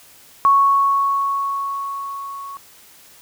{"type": "tone with level ramp", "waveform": "sine", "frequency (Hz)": 1108, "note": "C#6", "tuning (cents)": -1, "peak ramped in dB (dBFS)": [-9, -30], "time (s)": [0.45, 2.57], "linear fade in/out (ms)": 0, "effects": ["white hiss -47 dBFS RMS until 3.21 s"]}